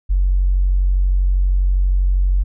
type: tone with tanh clipping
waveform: triangle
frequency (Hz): 46.25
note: F#1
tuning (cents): 0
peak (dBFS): -12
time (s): 0.09-2.44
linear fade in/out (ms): 20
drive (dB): 4
effects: none